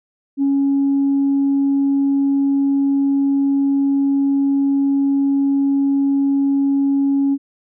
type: tone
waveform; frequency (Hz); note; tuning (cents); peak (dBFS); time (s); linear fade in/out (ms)
sine; 277.2; C#4; 0; -12; 0.37-7.38; 50
effects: tanh soft clip ceiling -10 dBFS